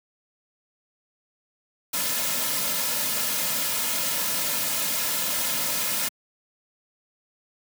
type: noise with comb filter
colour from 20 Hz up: white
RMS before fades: -26 dBFS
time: 1.93-6.09 s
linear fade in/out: 10 ms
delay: 2.6 ms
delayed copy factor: -0.7
effects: high-pass 150 Hz 12 dB/octave